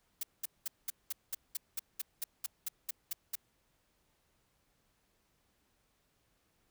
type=noise bursts; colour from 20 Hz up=blue; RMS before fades=-36 dBFS; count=15; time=0.21-3.355 s; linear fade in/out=5 ms; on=23 ms; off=200 ms; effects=pink hiss -75 dBFS RMS until 6.7 s